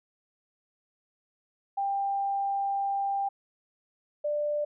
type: tone pair in turn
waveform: sine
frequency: 793 / 592 Hz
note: G5 / D5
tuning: +20 / +14 cents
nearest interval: perfect fourth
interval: 506 cents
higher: first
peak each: -26 dBFS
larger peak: neither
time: 1.77-3.29 / 4.24-4.65 s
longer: first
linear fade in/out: 10 ms
effects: none